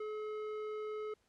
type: tone with low-pass filter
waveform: square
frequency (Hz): 427.7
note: A4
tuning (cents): -49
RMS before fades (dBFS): -41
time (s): 0-1.14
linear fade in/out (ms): 5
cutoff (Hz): 1700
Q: 0.75
effects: pink hiss -75 dBFS RMS until 1.28 s + low-pass 9000 Hz 12 dB/octave